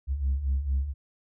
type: beating tone pair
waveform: sine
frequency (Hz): 64.9 / 69.3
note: C2 / C#2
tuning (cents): -13 / 0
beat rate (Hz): 4.4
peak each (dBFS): -29 / -24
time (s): 0.07-0.94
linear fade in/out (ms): 50
effects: tanh soft clip ceiling -20 dBFS